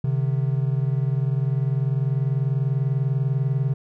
triangle tone pair together, 131.7 / 151.84 Hz, C3 / D#3, +12 / -42 cents, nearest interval major second, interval 246 cents, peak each -19 / -23 dBFS, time 0.04-3.74 s, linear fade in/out 5 ms, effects none

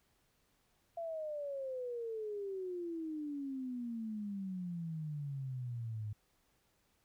sine exponential sweep, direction down, 682 to 103.83 Hz, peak -38 dBFS, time 0.97-6.13 s, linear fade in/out 5 ms, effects pink hiss -75 dBFS RMS until 7.04 s

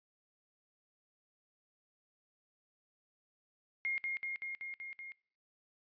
sine tone with echo, 2136 Hz, C7, 35 cents sharp, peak -32 dBFS, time 3.85-3.98 s, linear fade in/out 0 ms, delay 190 ms, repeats 6, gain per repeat -2 dB, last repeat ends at 5.12 s, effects noise-tail reverb RT60 0.6 s tail -24 dB re dry + resampled to 11025 Hz

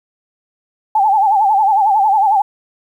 sine tone with vibrato, 824 Hz, G#5, 14 cents flat, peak -9 dBFS, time 0.95-2.42 s, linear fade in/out 5 ms, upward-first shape sine, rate 11 Hz, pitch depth 120 cents each way, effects 8-bit

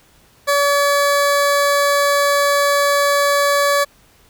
20% pulse tone, 570 Hz, C#5, 48 cents sharp, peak -8 dBFS, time 0.47-3.85 s, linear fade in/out 20 ms, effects pink hiss -52 dBFS RMS until 4.29 s

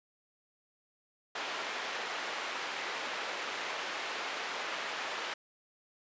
white band-pass noise, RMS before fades -38 dBFS, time 1.35-5.34 s, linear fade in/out 5 ms, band 440 to 2500 Hz, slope 12 dB/octave, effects resampled to 16000 Hz

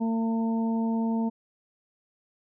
harmonic tone, 226.4 Hz, A3, 50 cents sharp, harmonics 1 / 2 / 3 / 4, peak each -24 / -37 / -39 / -37 dBFS, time 0-1.3 s, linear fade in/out 20 ms, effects none

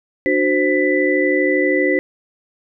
sine tone cluster, 297.5 / 370.1 / 520 / 1988 Hz, D4 / F#4 / C5 / B6, +22 / 0 / -11 / +11 cents, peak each -19 dBFS, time 0.26-1.99 s, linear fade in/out 0 ms, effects none

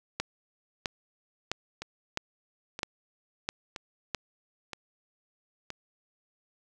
two click trains, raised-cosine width 0.2 ms, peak -20 / -12 dBFS, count 5 / 7, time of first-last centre 1.82-5.703 / 0.2-4.147 s, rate 1.03 / 1.52 Hz, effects none

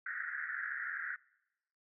white band-pass noise, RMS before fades -40 dBFS, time 0.06-1.16 s, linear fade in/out 2 ms, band 1400 to 1900 Hz, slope 96 dB/octave, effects noise-tail reverb RT60 0.9 s tail -24 dB re dry

